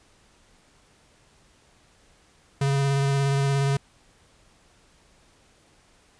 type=tone with vibrato; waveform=square; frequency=138.59 Hz; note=C#3; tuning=in tune; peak=-21 dBFS; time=2.61-3.77 s; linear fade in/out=5 ms; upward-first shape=square; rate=17 Hz; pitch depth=13 cents each way; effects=pink hiss -59 dBFS RMS until 6.19 s + resampled to 22050 Hz